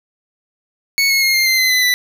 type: tone with pitch steps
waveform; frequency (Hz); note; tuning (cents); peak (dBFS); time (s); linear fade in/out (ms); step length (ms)
25% pulse; 2212 / 2178 / 2144 / 2111 / 2078 / 2046 / 2014 / 1983.2; C#7 / C#7 / C7 / C7 / C7 / C7 / B6 / B6; -4 / -31 / +42 / +15 / -12 / -39 / +33 / +7; -8; 0.98-1.94; 0; 120
effects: none